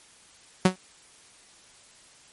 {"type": "tone with exponential decay", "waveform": "sawtooth", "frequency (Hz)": 185.4, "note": "F#3", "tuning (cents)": 4, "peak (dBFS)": -9, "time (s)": [0.65, 0.76], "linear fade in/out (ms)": 5, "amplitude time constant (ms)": 23, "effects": ["white hiss -54 dBFS RMS until 2.32 s", "MP3 48 kbps"]}